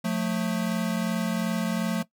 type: tone pair together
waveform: square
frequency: 178.9 / 221.6 Hz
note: F3 / A3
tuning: +42 / +13 cents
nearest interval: major third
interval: 371 cents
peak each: -28 dBFS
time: 0.04-2.03 s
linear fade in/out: 10 ms
effects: noise-tail reverb RT60 0.1 s tail -17 dB re dry